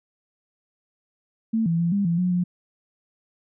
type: tone with pitch steps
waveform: sine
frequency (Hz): 223.8 / 166.7 / 170.1 / 200.8 / 169.3 / 180.7 / 177.8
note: A3 / E3 / F3 / G3 / E3 / F#3 / F3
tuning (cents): +30 / +20 / -45 / +42 / +46 / -41 / +31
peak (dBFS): -19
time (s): 1.53-2.44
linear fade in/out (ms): 10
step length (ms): 130
effects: none